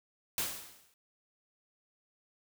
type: noise with exponential decay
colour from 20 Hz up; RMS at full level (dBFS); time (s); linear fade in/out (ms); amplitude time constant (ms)
white; -31; 0.38-0.94; 1; 120
effects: none